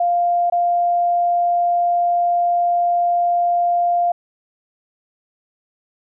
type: tone with dropouts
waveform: sine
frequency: 698.5 Hz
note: F5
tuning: in tune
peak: -14 dBFS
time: 0-4.12 s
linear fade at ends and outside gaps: 5 ms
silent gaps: 0.5-0.522 s
effects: none